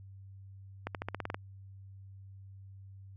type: accelerating click train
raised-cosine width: 0.5 ms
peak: -20 dBFS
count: 9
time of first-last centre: 0.87-1.345 s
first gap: 78 ms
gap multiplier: 0.92
effects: added 97 Hz sine -48 dBFS peak until 3.16 s